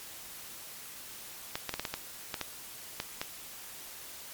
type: clicks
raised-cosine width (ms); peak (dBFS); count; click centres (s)
0.2; -15; 10; 1.555 / 1.693 / 1.74 / 1.796 / 1.852 / 1.94 / 2.342 / 2.413 / 3.001 / 3.215
effects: white hiss -46 dBFS RMS until 4.33 s + MP3 96 kbps